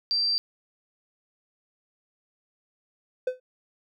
sine tone, 4699 Hz, D8, in tune, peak -22 dBFS, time 0.11-0.38 s, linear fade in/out 0 ms
triangle tone with exponential decay, 508 Hz, B4, 49 cents sharp, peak -18 dBFS, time 3.27-3.4 s, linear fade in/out 5 ms, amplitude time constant 27 ms
effects none

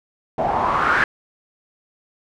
white noise with low-pass filter sweep, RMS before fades -19 dBFS, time 0.38-1.04 s, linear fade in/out 2 ms, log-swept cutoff 680 to 1700 Hz, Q 4.7, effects none

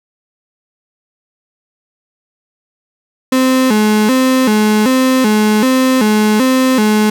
35% pulse tone with vibrato, 235.1 Hz, A#3, 15 cents sharp, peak -7 dBFS, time 3.32-7.1 s, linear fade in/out 5 ms, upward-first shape square, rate 1.3 Hz, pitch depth 170 cents each way, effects none

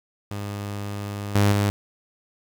sawtooth tone with level steps, 101.8 Hz, G#2, 34 cents flat, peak -25 / -12 / -15 dBFS, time 0.31-1.7 s, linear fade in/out 0 ms, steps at 1.35 / 1.52 s, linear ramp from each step 5 ms, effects 8-bit

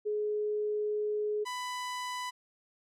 sine / sawtooth tone pair in turn, 421.1 / 995.8 Hz, G#4 / B5, +24 / +14 cents, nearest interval octave + minor third, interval 1490 cents, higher second, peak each -29 / -31 dBFS, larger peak first, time 0.05-1.45 / 1.45-2.31 s, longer first, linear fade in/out 20 ms, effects low-pass 10000 Hz 12 dB/octave

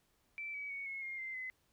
sine tone with pitch steps, 2330 / 2278 / 2227 / 2178 / 2129 / 2082 / 2035 Hz, D7 / C#7 / C#7 / C#7 / C7 / C7 / C7, -14 / +47 / +7 / -31 / +30 / -9 / -49 cents, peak -40 dBFS, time 0.38-1.5 s, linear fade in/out 0 ms, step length 160 ms, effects pink hiss -75 dBFS RMS until 1.72 s

